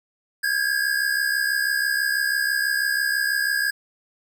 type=tone pair together; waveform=square; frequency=1610 / 1676.1 Hz; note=G6 / G#6; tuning=+46 / +15 cents; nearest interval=minor second; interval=69 cents; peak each=-24 dBFS; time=0.43-3.71 s; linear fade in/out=10 ms; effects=none